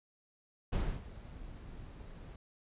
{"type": "noise with ADSR envelope", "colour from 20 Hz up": "brown", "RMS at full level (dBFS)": -31, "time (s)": [0.72, 2.36], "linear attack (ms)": 12, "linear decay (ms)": 280, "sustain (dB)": -17, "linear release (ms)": 5, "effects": ["resampled to 8000 Hz"]}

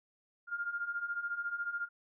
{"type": "beating tone pair", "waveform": "sine", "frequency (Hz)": [1396.9, 1410.9], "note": ["F6", "F6"], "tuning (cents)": [0, 17], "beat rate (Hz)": 14, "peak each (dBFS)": [-40, -36], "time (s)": [0.47, 1.89], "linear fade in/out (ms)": 50, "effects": []}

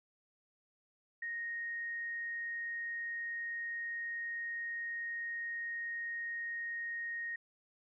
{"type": "tone", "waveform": "sine", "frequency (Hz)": 1864.7, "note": "A#6", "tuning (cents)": 0, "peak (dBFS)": -37, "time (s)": [1.22, 7.36], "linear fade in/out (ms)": 5, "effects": []}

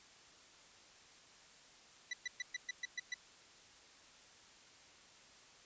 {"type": "tone bursts", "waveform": "sawtooth", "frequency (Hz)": 1975.5, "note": "B6", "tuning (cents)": 0, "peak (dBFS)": -34, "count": 8, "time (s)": [2.11, 3.142], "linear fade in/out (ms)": 5, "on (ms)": 24, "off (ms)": 120, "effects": ["white hiss -61 dBFS RMS until 5.65 s", "resampled to 16000 Hz"]}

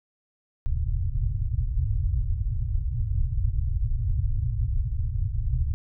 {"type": "low-pass noise", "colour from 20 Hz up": "pink", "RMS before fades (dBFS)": -25, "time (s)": [0.66, 5.74], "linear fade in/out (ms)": 0, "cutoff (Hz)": 130, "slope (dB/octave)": 96, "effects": []}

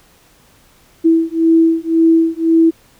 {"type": "beating tone pair", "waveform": "sine", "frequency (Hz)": [326.6, 328.5], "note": ["E4", "E4"], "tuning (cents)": [-16, -6], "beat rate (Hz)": 1.9, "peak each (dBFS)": -12, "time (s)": [1.04, 2.71], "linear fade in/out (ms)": 20, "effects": ["pink hiss -50 dBFS RMS until 2.99 s"]}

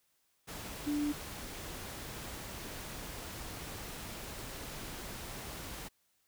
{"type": "tone in noise", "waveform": "sine", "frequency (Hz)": 293.7, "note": "D4", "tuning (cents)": 0, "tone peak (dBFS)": -30, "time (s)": [0.86, 1.13], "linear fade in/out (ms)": 20, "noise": "pink", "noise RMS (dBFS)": -44, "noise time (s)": [0.47, 5.89], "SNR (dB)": 11, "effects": ["white hiss -75 dBFS RMS until 6.27 s"]}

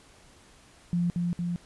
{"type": "tone with echo", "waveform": "sine", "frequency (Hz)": 173.9, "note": "F3", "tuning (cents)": -7, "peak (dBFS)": -23, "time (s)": [0.93, 1.1], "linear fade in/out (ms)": 0, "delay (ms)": 230, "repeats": 2, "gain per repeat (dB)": -2, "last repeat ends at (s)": 1.56, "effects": ["pink hiss -56 dBFS RMS until 1.65 s", "resampled to 24000 Hz"]}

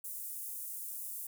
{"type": "high-pass noise", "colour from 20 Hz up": "pink", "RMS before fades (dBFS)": -42, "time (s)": [0.04, 1.27], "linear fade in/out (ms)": 5, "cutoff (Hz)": 9700, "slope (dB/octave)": 24, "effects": []}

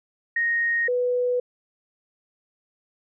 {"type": "tone pair in turn", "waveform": "sine", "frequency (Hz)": [1864.7, 493.9], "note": ["A#6", "B4"], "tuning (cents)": [0, 0], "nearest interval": "octave + major seventh", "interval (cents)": 2300, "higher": "first", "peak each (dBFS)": -20, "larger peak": "neither", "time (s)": [[0.36, 0.88], [0.88, 1.4]], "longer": "neither", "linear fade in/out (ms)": 5, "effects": []}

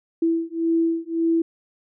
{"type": "beating tone pair", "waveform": "sine", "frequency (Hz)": [329.6, 331.4], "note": ["E4", "E4"], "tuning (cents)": [0, 9], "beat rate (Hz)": 1.8, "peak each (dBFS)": -22, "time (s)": [0.22, 1.42], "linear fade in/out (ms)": 5, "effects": []}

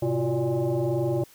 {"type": "tone with frequency modulation", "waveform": "sine", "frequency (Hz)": 107.2, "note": "A2", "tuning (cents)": -45, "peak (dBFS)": -22, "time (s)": [0.02, 1.24], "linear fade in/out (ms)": 5, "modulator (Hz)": 236, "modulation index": 2.1, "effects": ["white hiss -54 dBFS RMS until 1.34 s"]}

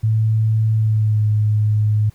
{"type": "tone with pitch glide", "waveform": "sine", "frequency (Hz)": [110, 106.38], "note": ["A2", "G#2"], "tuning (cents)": [0, 42], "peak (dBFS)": -13, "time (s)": [0.03, 2.1], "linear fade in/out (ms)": 10, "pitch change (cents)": -58, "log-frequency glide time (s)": [0.74, 1.25], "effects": ["pink hiss -55 dBFS RMS until 2.14 s"]}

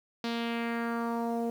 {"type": "tone with low-pass filter sweep", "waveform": "sawtooth", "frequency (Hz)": 233.1, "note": "A#3", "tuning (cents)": 0, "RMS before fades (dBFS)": -32, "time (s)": [0.24, 1.5], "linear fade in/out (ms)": 2, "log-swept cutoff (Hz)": [4400, 570], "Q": 2.2, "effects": ["9-bit"]}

